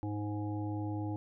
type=harmonic tone; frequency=104.2 Hz; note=G#2; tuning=6 cents sharp; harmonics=1 / 3 / 5 / 7 / 8; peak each=-36 / -37 / -49 / -50 / -46 dBFS; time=0.03-1.16 s; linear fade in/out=0 ms; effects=none